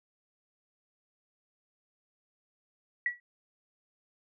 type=tone with exponential decay; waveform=sine; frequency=1937 Hz; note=B6; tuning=34 cents flat; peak=-23 dBFS; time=3.06-3.2 s; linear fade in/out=2 ms; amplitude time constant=30 ms; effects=none